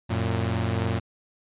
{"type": "tone pair together", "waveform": "sawtooth", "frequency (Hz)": [91, 114.26], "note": ["F#2", "A#2"], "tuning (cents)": [-28, -34], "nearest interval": "major third", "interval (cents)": 394, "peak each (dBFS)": [-23, -22], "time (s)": [0.09, 1], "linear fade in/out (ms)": 20, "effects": ["resampled to 8000 Hz"]}